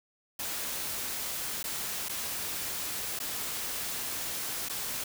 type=noise with dropouts; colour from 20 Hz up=white; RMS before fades=-35 dBFS; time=0.39-5.04 s; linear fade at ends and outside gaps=5 ms; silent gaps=1.629-1.64 / 2.086-2.093 / 3.191-3.2 / 4.687-4.695 s; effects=none